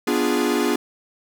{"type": "chord", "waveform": "45% pulse", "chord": "B diminished seventh", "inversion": "none", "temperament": "equal", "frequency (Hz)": [246.9, 293.7, 349.2, 415.3], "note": ["B3", "D4", "F4", "Ab4"], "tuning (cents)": [0, 0, 0, 0], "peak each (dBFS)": -24, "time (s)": [0.07, 0.76], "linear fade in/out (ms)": 5, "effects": []}